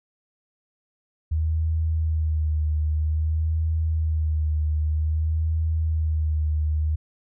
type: tone with vibrato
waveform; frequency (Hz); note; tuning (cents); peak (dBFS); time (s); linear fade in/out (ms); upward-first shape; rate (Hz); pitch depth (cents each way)
sine; 78.3; D#2; +11; -20; 1.31-6.96; 10; sine; 0.52; 39
effects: none